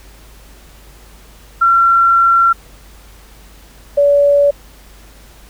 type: tone pair in turn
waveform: sine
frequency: 1363 / 571.7 Hz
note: F6 / D5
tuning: -43 / -47 cents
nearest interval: octave + minor third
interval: 1504 cents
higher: first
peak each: -7 dBFS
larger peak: neither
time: 1.61-2.53 / 3.97-4.51 s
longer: first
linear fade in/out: 10 ms
effects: added 50 Hz sine -40 dBFS peak until 5.49 s + pink hiss -44 dBFS RMS until 5.49 s